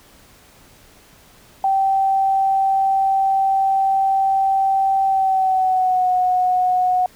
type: tone with pitch glide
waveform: sine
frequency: 776 to 732.4 Hz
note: G5 to F#5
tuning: -18 to -18 cents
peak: -14 dBFS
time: 1.64-7.06 s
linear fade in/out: 2 ms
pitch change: -100 cents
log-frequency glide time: 5.06-6.09 s
effects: pink hiss -49 dBFS RMS until 7.15 s